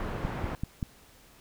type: low-pass noise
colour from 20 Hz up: pink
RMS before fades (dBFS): -35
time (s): 0-0.55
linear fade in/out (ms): 0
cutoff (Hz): 1600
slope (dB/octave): 12
type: click train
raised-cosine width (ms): 5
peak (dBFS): -18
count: 4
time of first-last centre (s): 0.25-0.828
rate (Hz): 5.19
effects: pink hiss -57 dBFS RMS until 1.4 s